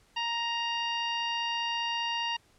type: harmonic tone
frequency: 935 Hz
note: A#5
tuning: 5 cents sharp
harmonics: 1 / 2 / 3 / 4 / 5 / 6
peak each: -33 / -38 / -32 / -44 / -43 / -49 dBFS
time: 0.16-2.37 s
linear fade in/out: 10 ms
effects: pink hiss -64 dBFS RMS until 2.58 s + low-pass 10000 Hz 12 dB/octave